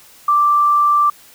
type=tone; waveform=sine; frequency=1174.7 Hz; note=D6; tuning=in tune; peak=-10 dBFS; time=0.28-1.1 s; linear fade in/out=5 ms; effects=white hiss -45 dBFS RMS until 1.34 s